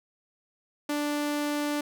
sawtooth tone, 293.7 Hz, D4, in tune, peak -23 dBFS, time 0.89-1.81 s, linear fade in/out 5 ms, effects none

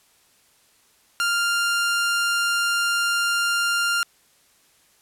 sawtooth tone, 1396.9 Hz, F6, in tune, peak -16 dBFS, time 1.2-4.03 s, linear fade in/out 0 ms, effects white hiss -59 dBFS RMS until 5.01 s + low-pass 12000 Hz 12 dB/octave

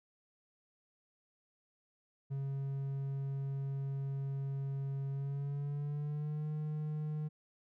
triangle tone with pitch glide, 137.3 to 152.34 Hz, C#3 to D#3, -16 to -36 cents, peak -33 dBFS, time 2.3-7.29 s, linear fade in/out 20 ms, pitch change +180 cents, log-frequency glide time 5.1-6.48 s, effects none

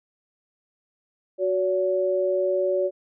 sine tone pair together, 370 / 568.5 Hz, F#4 / C#5, 0 / +44 cents, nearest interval perfect fifth, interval 744 cents, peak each -24 / -22 dBFS, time 1.38-2.91 s, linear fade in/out 50 ms, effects none

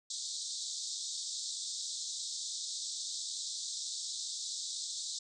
pink band-pass noise, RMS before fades -40 dBFS, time 0.1-5.19 s, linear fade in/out 5 ms, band 3600 to 8300 Hz, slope 96 dB/octave, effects none

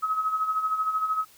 sine tone with tremolo, 1278 Hz, D#6, 46 cents sharp, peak -21 dBFS, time 0.02-1.25 s, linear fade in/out 20 ms, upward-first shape sine, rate 13 Hz, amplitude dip 60%, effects white hiss -55 dBFS RMS until 1.37 s

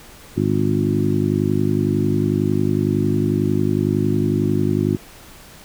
harmonic tone with a mistuned harmonic, 51 Hz, G#1, 31 cents flat, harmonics 2 / 3 / 4 / 5 / 6 / 7, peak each -23 / -23 / -23 / -23 / -23 / -23 dBFS, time 0.36-4.97 s, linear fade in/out 20 ms, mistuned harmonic 2, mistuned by +15 cents, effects pink hiss -43 dBFS RMS until 5.64 s

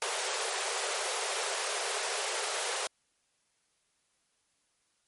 pink high-pass noise, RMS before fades -33 dBFS, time 0.02-2.87 s, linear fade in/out 0 ms, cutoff 390 Hz, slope 96 dB/octave, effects white hiss -74 dBFS RMS until 5.07 s + MP3 48 kbps

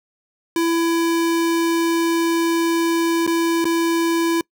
square tone with dropouts, 333.7 Hz, E4, 21 cents sharp, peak -17 dBFS, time 0.56-4.41 s, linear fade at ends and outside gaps 2 ms, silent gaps 3.266-3.275 / 3.644-3.653 s, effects noise-tail reverb RT60 0.1 s tail -25 dB re dry

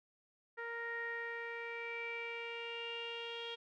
sawtooth tone with low-pass filter sweep, 466.2 Hz, A#4, in tune, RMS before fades -43 dBFS, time 0.57-3.56 s, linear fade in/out 20 ms, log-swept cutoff 1700 to 3200 Hz, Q 8.7, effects none

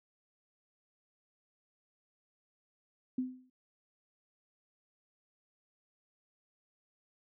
sine tone with exponential decay, 255.2 Hz, C4, 43 cents flat, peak -28 dBFS, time 3.18-3.5 s, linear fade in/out 5 ms, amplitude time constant 68 ms, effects none

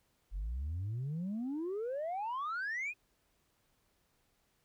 sine exponential sweep, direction up, 43.27 to 2545 Hz, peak -33 dBFS, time 0.31-2.94 s, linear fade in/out 50 ms, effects tanh soft clip ceiling -33 dBFS + pink hiss -75 dBFS RMS until 4.64 s

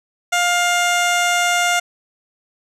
15% pulse tone with low-pass filter, 705 Hz, F5, 16 cents sharp, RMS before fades -17 dBFS, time 0.32-1.8 s, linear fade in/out 10 ms, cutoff 8700 Hz, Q 1.3, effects none

